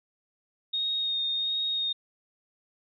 sine tone with vibrato, 3711 Hz, A#7, 9 cents flat, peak -26 dBFS, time 0.73-1.93 s, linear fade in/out 10 ms, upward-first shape sine, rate 1.4 Hz, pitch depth 15 cents each way, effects none

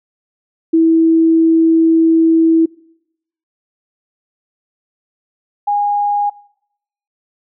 sine tone pair in turn, 326.1 / 820.3 Hz, E4 / G#5, -19 / -22 cents, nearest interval octave + major third, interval 1597 cents, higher second, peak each -7 / -12 dBFS, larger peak first, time 0.73-2.66 / 5.67-6.3 s, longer first, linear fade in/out 10 ms, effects noise-tail reverb RT60 0.8 s tail -24 dB re dry

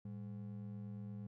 triangle ring-modulated tone, 155.56 Hz, D#3, in tune, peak -39 dBFS, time 0.05-1.27 s, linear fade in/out 5 ms, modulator 44.3 Hz, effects none

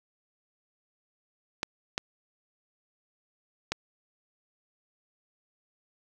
clicks, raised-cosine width 0.2 ms, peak -11 dBFS, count 3, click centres 1.631 / 1.979 / 3.72 s, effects none

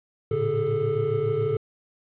triangle tone cluster, 108.8 / 116 / 142 / 406.6 / 438.5 Hz, A2 / A#2 / C#3 / G#4 / A4, -19 / -8 / +42 / -37 / -6 cents, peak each -30 / -30 / -29 / -28 / -22 dBFS, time 0.31-1.57 s, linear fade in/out 5 ms, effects resampled to 8000 Hz + 9-bit

